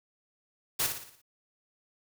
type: noise with echo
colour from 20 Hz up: white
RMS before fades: -28 dBFS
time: 0.79-0.87 s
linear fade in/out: 10 ms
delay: 58 ms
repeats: 6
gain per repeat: -6 dB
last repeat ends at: 1.218 s
effects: none